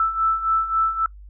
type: beating tone pair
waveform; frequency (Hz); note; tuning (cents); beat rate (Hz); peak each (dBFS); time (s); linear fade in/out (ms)
sine; 1318.5 / 1322.2; E6 / E6; 0 / +5; 3.7; -24 / -19; 0-1.06; 2
effects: noise-tail reverb RT60 0.1 s tail -22 dB re dry + added 50 Hz sine -39 dBFS peak until 1.29 s